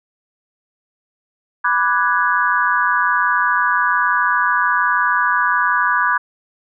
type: chord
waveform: sine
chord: G# half-diminished seventh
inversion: first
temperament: equal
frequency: 987.8 / 1174.7 / 1480 / 1661.2 Hz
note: B5 / D6 / F#6 / G#6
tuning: 0 / 0 / 0 / 0 cents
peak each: -19 dBFS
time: 1.64-6.18 s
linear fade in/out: 10 ms
effects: none